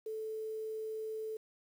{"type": "tone with quantisation", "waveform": "sine", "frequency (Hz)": 437.7, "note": "A4", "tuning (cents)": -9, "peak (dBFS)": -37, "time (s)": [0.06, 1.37], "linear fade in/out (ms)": 5, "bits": 10, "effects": []}